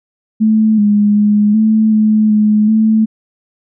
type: tone with pitch steps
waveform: sine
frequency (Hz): 218 / 206.9 / 208.3 / 218.4 / 215.2 / 212.1 / 219.2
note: A3 / G#3 / G#3 / A3 / A3 / G#3 / A3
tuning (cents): -16 / -6 / +5 / -13 / -38 / +37 / -6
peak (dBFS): -7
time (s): 0.4-3.06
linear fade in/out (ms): 20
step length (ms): 380
effects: none